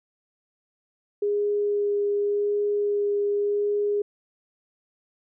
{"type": "tone with vibrato", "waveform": "sine", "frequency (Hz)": 410, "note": "G#4", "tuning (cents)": -22, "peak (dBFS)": -21, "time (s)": [1.22, 4.02], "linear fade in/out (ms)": 5, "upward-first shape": "sine", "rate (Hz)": 0.88, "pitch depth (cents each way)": 9, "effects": []}